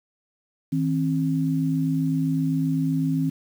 sine tone pair together, 159.07 / 266.8 Hz, D#3 / C4, +39 / +34 cents, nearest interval major sixth, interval 895 cents, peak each -23 dBFS, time 0.72-3.3 s, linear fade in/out 10 ms, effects 8-bit

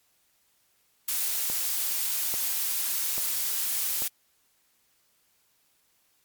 blue noise, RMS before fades -28 dBFS, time 1.08-4.08 s, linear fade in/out 5 ms
click train, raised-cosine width 1 ms, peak -24 dBFS, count 4, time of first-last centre 1.5-4.021 s, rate 1.19 Hz
effects white hiss -68 dBFS RMS until 6.24 s + MP3 96 kbps

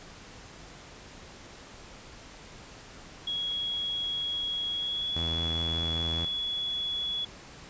sine tone with pitch glide, 3325 to 3385 Hz, G#7 to G#7, +1 to +32 cents, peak -29 dBFS, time 3.27-7.25 s, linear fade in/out 5 ms, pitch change +31 cents, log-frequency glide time 4.76-5.14 s
sawtooth tone with vibrato, 82.41 Hz, E2, in tune, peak -28 dBFS, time 5.16-6.25 s, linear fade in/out 5 ms, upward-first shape square, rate 5 Hz, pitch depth 16 cents each way
effects pink hiss -48 dBFS RMS until 7.69 s + resampled to 16000 Hz

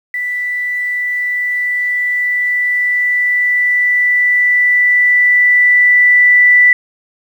sine tone with level ramp, 1975.5 Hz, B6, in tune, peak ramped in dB -16 to -4 dBFS, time 0.14-6.73 s, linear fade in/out 2 ms, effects 7-bit

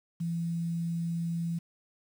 sine tone with quantisation, 168.3 Hz, E3, 36 cents sharp, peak -29 dBFS, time 0.2-1.59 s, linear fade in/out 10 ms, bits 9, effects none

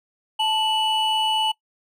triangle tone pair together, 876.1 / 2952 Hz, A5 / F#7, -8 / -5 cents, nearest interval octave + major sixth, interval 2103 cents, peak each -20 dBFS, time 0.39-1.52 s, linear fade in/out 10 ms, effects noise-tail reverb RT60 0.1 s tail -21 dB re dry

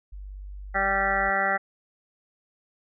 sine tone, 48.82 Hz, G1, 6 cents flat, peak -36 dBFS, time 0.12-1.3 s, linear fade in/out 10 ms
harmonic tone, 195.1 Hz, G3, 8 cents flat, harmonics 1 / 2 / 3 / 4 / 6 / 7 / 8 / 9 / 10, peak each -38 / -38 / -31 / -27 / -37 / -29 / -32 / -31 / -27 dBFS, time 0.74-1.58 s, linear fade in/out 20 ms
effects none

